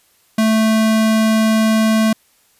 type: tone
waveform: square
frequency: 220 Hz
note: A3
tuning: in tune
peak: -12 dBFS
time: 0.38-2.13 s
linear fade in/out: 5 ms
effects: white hiss -56 dBFS RMS until 2.59 s + resampled to 32000 Hz